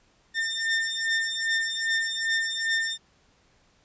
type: beating tone pair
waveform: sawtooth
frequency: 1806 / 1808.5 Hz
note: A6 / A6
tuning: +45 / +47 cents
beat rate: 2.5 Hz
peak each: -24 dBFS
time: 0.34-2.98 s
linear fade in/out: 50 ms
effects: pink hiss -63 dBFS RMS until 3.84 s + resampled to 16000 Hz